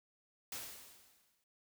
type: noise with exponential decay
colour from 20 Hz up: white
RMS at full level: -42 dBFS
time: 0.52-1.44 s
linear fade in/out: 2 ms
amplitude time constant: 200 ms
effects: none